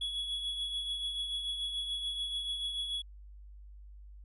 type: tone with tremolo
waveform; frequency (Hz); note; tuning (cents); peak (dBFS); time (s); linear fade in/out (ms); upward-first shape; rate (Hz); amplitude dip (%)
triangle; 3369; G#7; +24; -30; 0.01-3.02; 5; triangle; 6.9; 50
effects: added 50 Hz sine -48 dBFS peak until 4.24 s + resampled to 32000 Hz